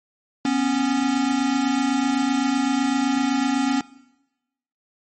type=tone pair together; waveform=square; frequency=246.9 / 274.8 Hz; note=B3 / C#4; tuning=0 / -15 cents; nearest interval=major second; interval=185 cents; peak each=-24 / -21 dBFS; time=0.45-3.81 s; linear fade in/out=2 ms; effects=noise-tail reverb RT60 1.0 s tail -21 dB re dry + MP3 32 kbps